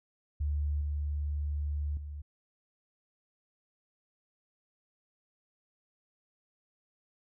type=tone with level steps; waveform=sine; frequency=73.42 Hz; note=D2; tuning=in tune; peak=-28 / -30 / -38 dBFS; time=0.4-2.22 s; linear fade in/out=10 ms; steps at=0.81 / 1.97 s; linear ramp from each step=2 ms; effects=none